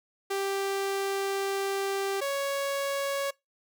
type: tone pair in turn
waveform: sawtooth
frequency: 392.7 / 556.3 Hz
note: G4 / C#5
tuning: +3 / +6 cents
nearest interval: tritone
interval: 603 cents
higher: second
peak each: -24 dBFS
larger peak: neither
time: 0.3-2.21 / 2.21-3.31 s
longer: first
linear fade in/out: 10 ms
effects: noise-tail reverb RT60 0.2 s tail -24 dB re dry